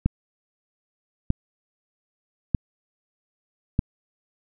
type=click train; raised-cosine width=5 ms; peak=-7 dBFS; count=4; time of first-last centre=0.06-3.791 s; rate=0.804 Hz; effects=none